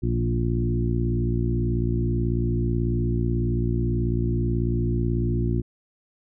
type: harmonic tone with a mistuned harmonic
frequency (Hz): 58.27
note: A#1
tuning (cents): 0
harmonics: 1 / 2 / 3 / 4 / 5 / 6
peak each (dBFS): -26 / -24 / -32 / -30 / -34 / -30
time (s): 0.02-5.62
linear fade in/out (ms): 20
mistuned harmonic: 2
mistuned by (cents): +32
effects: none